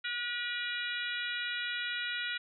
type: harmonic tone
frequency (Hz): 482.2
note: B4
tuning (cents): -41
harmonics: 3 / 4 / 5 / 6 / 7 / 8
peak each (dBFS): -37 / -40 / -41 / -42 / -43 / -42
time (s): 0.04-2.38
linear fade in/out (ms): 10
effects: none